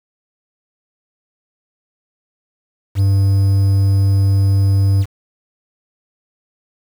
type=tone with quantisation; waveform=triangle; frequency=98 Hz; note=G2; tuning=in tune; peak=-8 dBFS; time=2.95-5.06 s; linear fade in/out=50 ms; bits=6; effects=none